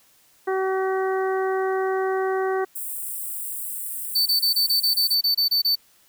harmonic tone, 380.2 Hz, F#4, 47 cents sharp, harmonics 1 / 2 / 3 / 4 / 5, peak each -22 / -28 / -32 / -34 / -36 dBFS, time 0.47-2.65 s, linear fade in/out 10 ms
white high-pass noise, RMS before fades -31 dBFS, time 2.75-5.15 s, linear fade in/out 10 ms, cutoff 7900 Hz, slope 96 dB/octave
square tone bursts, 4537 Hz, C#8, 39 cents sharp, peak -18 dBFS, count 12, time 4.15-5.756 s, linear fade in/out 10 ms, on 110 ms, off 26 ms
effects white hiss -58 dBFS RMS until 6.08 s

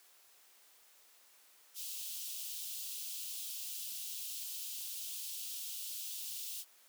white high-pass noise, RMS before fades -43 dBFS, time 1.74-6.65 s, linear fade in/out 50 ms, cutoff 2800 Hz, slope 48 dB/octave, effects white hiss -64 dBFS RMS until 6.88 s + high-pass 400 Hz 12 dB/octave

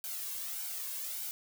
blue noise with flanger, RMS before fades -39 dBFS, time 0.04-1.31 s, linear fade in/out 0 ms, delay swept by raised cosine 1.3 to 1.87 ms, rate 1.7 Hz, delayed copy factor +0.6, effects none

